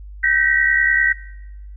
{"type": "tone cluster", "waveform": "sine", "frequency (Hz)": [1550, 1878, 1948], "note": ["G6", "A#6", "B6"], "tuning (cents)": [-20, 12, -24], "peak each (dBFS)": -18, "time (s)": [0.23, 1.13], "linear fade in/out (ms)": 10, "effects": ["noise-tail reverb RT60 1.0 s tail -22 dB re dry", "added 50 Hz sine -33 dBFS peak until 1.76 s"]}